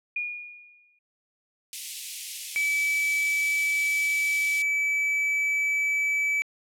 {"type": "tone with exponential decay", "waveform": "sine", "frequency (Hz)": 2438, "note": "D#7", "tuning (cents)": -36, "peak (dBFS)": -25, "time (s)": [0.16, 0.99], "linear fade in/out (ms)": 5, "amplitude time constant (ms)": 180}
{"type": "high-pass noise", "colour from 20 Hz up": "white", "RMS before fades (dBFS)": -35, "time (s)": [1.73, 4.62], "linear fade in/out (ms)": 0, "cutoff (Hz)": 2200, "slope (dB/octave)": 48}
{"type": "tone", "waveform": "triangle", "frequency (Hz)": 2300, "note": "D7", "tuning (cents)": -37, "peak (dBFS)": -21, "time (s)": [2.56, 6.42], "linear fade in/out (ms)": 0}
{"effects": ["low-pass 12000 Hz 12 dB/octave"]}